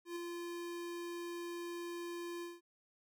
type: tone with ADSR envelope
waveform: square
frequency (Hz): 345.2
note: F4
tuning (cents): -20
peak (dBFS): -39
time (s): 0.05-2.61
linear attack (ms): 110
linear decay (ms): 8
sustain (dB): -3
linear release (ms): 190
effects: none